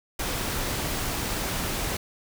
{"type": "noise", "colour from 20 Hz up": "pink", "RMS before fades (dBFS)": -29, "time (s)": [0.19, 1.97], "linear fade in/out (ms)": 5, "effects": []}